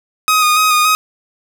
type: tone with vibrato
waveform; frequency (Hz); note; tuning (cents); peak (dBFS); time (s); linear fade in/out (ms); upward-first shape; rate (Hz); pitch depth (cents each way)
sawtooth; 1244.5; D#6; 0; -6; 0.28-0.95; 0; square; 3.5; 21
effects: none